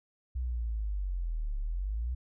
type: linear two-way sweep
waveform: sine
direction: down then up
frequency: 63.8 to 34.65 to 63.8 Hz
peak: -30 dBFS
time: 0.35-2.15 s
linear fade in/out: 10 ms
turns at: 1.58 s
effects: none